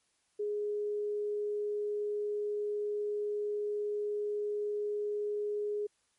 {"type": "tone", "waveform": "sine", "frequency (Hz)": 415.9, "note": "G#4", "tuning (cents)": 2, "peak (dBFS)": -31, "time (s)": [0.39, 5.87], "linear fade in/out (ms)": 10, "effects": ["white hiss -74 dBFS RMS until 6.18 s", "MP3 48 kbps"]}